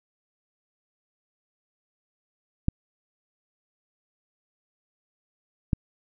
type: clicks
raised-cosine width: 5 ms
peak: -9 dBFS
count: 2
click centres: 2.684 / 5.732 s
effects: none